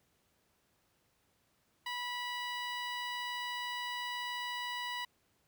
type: tone with notch filter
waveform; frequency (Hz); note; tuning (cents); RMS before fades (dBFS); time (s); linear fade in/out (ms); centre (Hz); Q
15% pulse; 979; B5; -15; -39; 1.86-5.05; 5; 11000; 0.69
effects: pink hiss -74 dBFS RMS until 5.47 s + high-pass 60 Hz 12 dB/octave